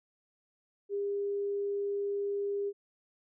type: tone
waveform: sine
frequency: 403 Hz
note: G4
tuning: 48 cents sharp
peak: -30 dBFS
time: 0.89-2.73 s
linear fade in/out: 50 ms
effects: none